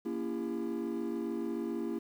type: chord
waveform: triangle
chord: A# diminished seventh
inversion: none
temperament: just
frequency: 233.1 / 279.7 / 335.6 / 402.8 Hz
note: A#3 / C#4 / E4 / G4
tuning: 0 / +16 / +31 / +47 cents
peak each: -35 / -38 / -34 / -38 dBFS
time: 0.05-1.99 s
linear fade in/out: 10 ms
effects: tanh soft clip ceiling -25 dBFS + 10-bit